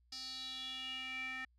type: tone with band-pass filter sweep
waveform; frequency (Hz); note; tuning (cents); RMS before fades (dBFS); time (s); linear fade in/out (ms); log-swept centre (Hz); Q
square; 260.2; C4; -9; -44; 0.12-1.45; 5; 4900 to 2000; 6.8
effects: added 60 Hz sine -68 dBFS peak until 1.58 s